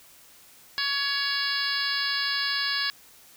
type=harmonic tone with a mistuned harmonic; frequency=561 Hz; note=C#5; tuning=21 cents sharp; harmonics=2 / 3 / 4 / 5 / 6 / 7 / 8 / 9; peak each=-36 / -29 / -37 / -36 / -35 / -33 / -32 / -32 dBFS; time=0.78-2.9 s; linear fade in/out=0 ms; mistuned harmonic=7; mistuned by=+42 cents; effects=white hiss -53 dBFS RMS until 3.36 s